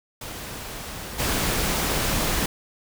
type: noise with level steps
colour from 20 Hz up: pink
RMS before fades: -35 / -24 dBFS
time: 0.21-2.46 s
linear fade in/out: 5 ms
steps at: 1.18 s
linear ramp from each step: 20 ms
effects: none